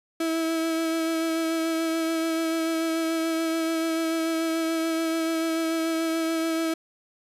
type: tone with vibrato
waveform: 35% pulse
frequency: 325.7 Hz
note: E4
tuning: 21 cents flat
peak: -22 dBFS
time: 0.2-6.74 s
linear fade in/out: 5 ms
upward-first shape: sine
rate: 6.9 Hz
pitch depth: 17 cents each way
effects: resampled to 32000 Hz